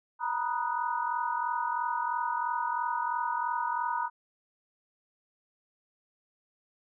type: chord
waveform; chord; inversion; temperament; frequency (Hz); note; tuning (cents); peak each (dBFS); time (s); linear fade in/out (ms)
sine; B major seventh; third; equal with one note detuned; 932.3 / 975.3 / 1244.5 / 1480; A#5 / B5 / D#6 / F#6; 0 / -22 / 0 / 0; -32 / -32 / -36 / -38; 0.19-4.1; 50
effects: none